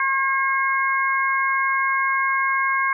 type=harmonic tone; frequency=539 Hz; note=C#5; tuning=49 cents flat; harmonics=2 / 3 / 4; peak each=-21 / -23 / -24 dBFS; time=0-2.93 s; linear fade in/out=2 ms; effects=none